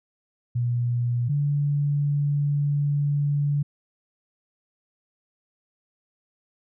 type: tone pair in turn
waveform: sine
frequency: 120.9 / 144.35 Hz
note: B2 / D3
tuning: -36 / -30 cents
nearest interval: minor third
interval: 306 cents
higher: second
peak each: -21 / -20 dBFS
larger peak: second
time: 0.55-1.29 / 1.29-3.63 s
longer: second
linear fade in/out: 10 ms
effects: none